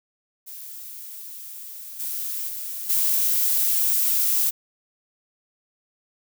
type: noise with level steps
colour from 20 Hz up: violet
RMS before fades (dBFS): -38 / -29 / -32 / -21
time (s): 0.46-4.51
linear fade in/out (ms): 20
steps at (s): 1.99 / 2.48 / 2.89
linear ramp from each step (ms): 10
effects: none